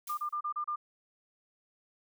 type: noise with exponential decay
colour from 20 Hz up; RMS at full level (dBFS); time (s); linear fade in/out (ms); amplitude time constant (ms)
blue; -41; 0.07-0.41; 5; 72
type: tone bursts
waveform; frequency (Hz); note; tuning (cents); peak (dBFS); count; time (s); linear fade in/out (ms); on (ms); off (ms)
sine; 1200; D6; +37; -31; 6; 0.09-0.76; 10; 85; 32
effects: none